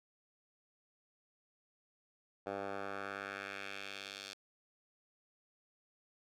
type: tone with band-pass filter sweep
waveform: 10% pulse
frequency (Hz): 98.9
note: G2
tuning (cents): +16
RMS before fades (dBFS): -44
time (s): 2.46-4.34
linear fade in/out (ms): 10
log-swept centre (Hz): 740 to 4400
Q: 1.5
effects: none